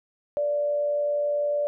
sine tone with frequency modulation, 584 Hz, D5, 10 cents flat, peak -22 dBFS, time 0.37-1.67 s, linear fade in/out 0 ms, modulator 107 Hz, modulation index 0.21, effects none

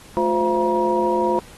sine tone cluster, 215.8 / 355.3 / 518 / 680 / 952 Hz, A3 / F4 / C5 / F5 / A#5, -33 / +30 / -17 / -46 / +36 cents, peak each -27 / -21 / -23 / -28 / -21 dBFS, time 0.17-1.39 s, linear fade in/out 0 ms, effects pink hiss -45 dBFS RMS until 1.57 s + AAC 32 kbps

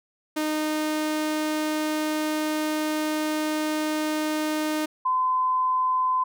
sawtooth / sine tone pair in turn, 307.6 / 1022.8 Hz, D#4 / C6, -20 / -40 cents, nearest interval octave + major sixth, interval 2080 cents, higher second, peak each -20 dBFS, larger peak neither, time 0.36-4.86 / 5.05-6.24 s, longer first, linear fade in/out 10 ms, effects none

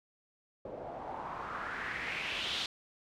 white noise with low-pass filter sweep, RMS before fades -39 dBFS, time 0.65-2.66 s, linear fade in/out 2 ms, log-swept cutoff 530 to 3900 Hz, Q 3.3, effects none

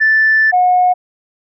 sine tone pair in turn, 1760 / 726 Hz, A6 / F#5, 0 / -33 cents, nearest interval octave + minor third, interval 1533 cents, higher first, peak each -7 dBFS, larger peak neither, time 0-0.52 / 0.52-0.94 s, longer first, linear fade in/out 20 ms, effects tanh soft clip ceiling -3 dBFS

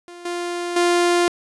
sawtooth tone with level steps, 349.2 Hz, F4, in tune, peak -33 / -20 / -11 dBFS, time 0.08-1.28 s, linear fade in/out 0 ms, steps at 0.25 / 0.76 s, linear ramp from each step 5 ms, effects resampled to 24000 Hz

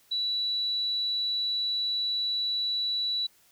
sine tone, 3940 Hz, B7, 5 cents flat, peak -26 dBFS, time 0.11-3.27 s, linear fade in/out 10 ms, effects white hiss -62 dBFS RMS until 3.51 s

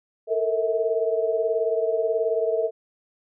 sine tone cluster, 445.1 / 463.6 / 646 Hz, A4 / A#4 / E5, +20 / -10 / -35 cents, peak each -25 dBFS, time 0.27-2.71 s, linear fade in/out 50 ms, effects none

